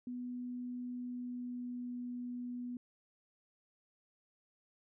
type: tone with pitch glide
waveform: sine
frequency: 246.9 to 245.2 Hz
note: B3 to B3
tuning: 0 to -12 cents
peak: -39 dBFS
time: 0.07-2.77 s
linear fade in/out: 2 ms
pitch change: -12 cents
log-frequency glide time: 0.95-1.94 s
effects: none